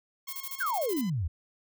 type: tone with pitch glide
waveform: 10% pulse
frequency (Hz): 1083 to 1010.5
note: C#6 to B5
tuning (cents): -41 to +39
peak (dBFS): -36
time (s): 0.27-1.1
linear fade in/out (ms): 5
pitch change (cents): -120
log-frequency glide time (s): 0.87-0.93
type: noise bursts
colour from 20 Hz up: violet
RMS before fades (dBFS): -37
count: 10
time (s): 0.28-1.013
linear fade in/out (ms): 5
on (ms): 49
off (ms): 27
type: exponential sweep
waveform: sine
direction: down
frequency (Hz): 1661.2 to 72.8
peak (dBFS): -27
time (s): 0.6-1.28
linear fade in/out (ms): 10
effects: none